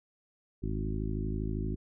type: harmonic tone with a mistuned harmonic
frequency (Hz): 52.6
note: G#1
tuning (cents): +23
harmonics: 1 / 2 / 3 / 4 / 5 / 6 / 7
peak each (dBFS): -34 / -37 / -39 / -40 / -41 / -42 / -42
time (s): 0.62-1.76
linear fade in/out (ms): 20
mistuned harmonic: 1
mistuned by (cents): -80
effects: none